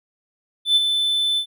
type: tone with ADSR envelope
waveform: triangle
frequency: 3520 Hz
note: A7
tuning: in tune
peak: -9 dBFS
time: 0.65-1.46 s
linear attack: 110 ms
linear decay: 28 ms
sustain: -7 dB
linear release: 83 ms
effects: tanh soft clip ceiling -6 dBFS